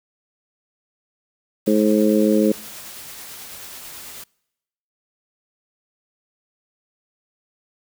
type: noise with tremolo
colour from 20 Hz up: white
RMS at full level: -36 dBFS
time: 1.66-4.24 s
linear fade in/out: 5 ms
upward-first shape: triangle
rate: 9.2 Hz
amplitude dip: 25%
type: harmonic tone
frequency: 106.5 Hz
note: G#2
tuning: 44 cents sharp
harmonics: 2 / 3 / 4 / 5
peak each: -17 / -19 / -20 / -21 dBFS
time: 1.67-2.52 s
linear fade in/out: 5 ms
effects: noise-tail reverb RT60 0.9 s tail -26 dB re dry